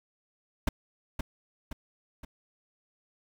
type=noise with echo; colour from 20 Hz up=brown; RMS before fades=-25 dBFS; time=0.67-0.69 s; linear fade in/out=5 ms; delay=520 ms; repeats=3; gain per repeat=-6 dB; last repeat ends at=2.25 s; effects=none